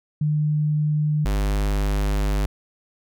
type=tone pair in turn; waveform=sine / square; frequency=150.9 / 50.36 Hz; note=D3 / G1; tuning=+47 / +47 cents; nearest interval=octave + perfect fifth; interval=1900 cents; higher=first; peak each=-18 / -20 dBFS; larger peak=first; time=0.21-1.25 / 1.25-2.46 s; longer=second; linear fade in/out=5 ms; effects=none